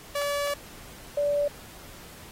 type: tone pair in turn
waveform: sawtooth / sine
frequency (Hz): 574 / 579.3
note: D5 / D5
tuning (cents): -40 / -24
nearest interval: unison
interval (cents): 16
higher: second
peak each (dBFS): -22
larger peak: neither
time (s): 0.15-0.54 / 1.17-1.48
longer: first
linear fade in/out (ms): 5
effects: pink hiss -47 dBFS RMS until 2.31 s + AAC 48 kbps